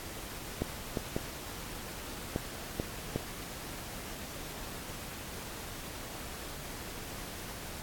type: clicks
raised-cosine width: 2 ms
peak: -17 dBFS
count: 6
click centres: 0.62 / 0.972 / 1.165 / 2.361 / 2.799 / 3.16 s
effects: pink hiss -43 dBFS RMS until 7.82 s + AAC 64 kbps